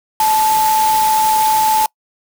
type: tone in noise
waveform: sine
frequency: 871 Hz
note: A5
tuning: 18 cents flat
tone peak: -11 dBFS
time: 0.2-1.86 s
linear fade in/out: 2 ms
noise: white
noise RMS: -22 dBFS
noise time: 0.2-1.86 s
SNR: +8 dB
effects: noise-tail reverb RT60 0.1 s tail -26 dB re dry